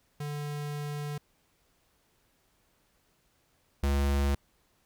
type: tone pair in turn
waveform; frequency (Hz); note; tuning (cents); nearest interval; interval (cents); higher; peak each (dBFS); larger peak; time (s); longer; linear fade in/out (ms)
square; 146.83 / 70.04; D3 / C#2; 0 / +18; octave + minor second; 1282; first; -34 / -25; second; 0.2-1.18 / 3.83-4.35; first; 5
effects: pink hiss -70 dBFS RMS until 4.85 s